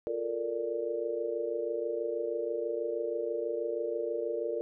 sine chord, Bb major seventh, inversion second, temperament equal, 349.2 / 440 / 466.2 / 587.3 Hz, F4 / A4 / Bb4 / D5, 0 / 0 / 0 / 0 cents, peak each -38 / -38 / -33 / -37 dBFS, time 0.07-4.61 s, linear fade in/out 0 ms, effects none

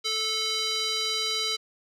square tone with band-pass filter, 438.2 Hz, A4, 7 cents flat, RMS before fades -28 dBFS, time 0.04-1.57 s, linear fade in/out 20 ms, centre 4200 Hz, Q 2.8, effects none

